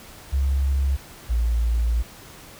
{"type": "tone pair in turn", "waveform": "sine", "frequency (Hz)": [68.2, 57.68], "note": ["C#2", "A#1"], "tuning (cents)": [-28, -18], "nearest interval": "minor third", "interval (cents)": 290, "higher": "first", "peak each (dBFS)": -18, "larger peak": "neither", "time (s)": [[0.32, 0.97], [1.29, 2.03]], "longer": "second", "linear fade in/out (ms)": 20, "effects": ["pink hiss -44 dBFS RMS until 2.59 s"]}